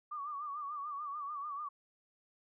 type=tone with vibrato; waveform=sine; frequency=1164 Hz; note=D6; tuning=16 cents flat; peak=-38 dBFS; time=0.11-1.69 s; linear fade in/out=10 ms; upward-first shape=sine; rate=6.8 Hz; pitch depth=84 cents each way; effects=none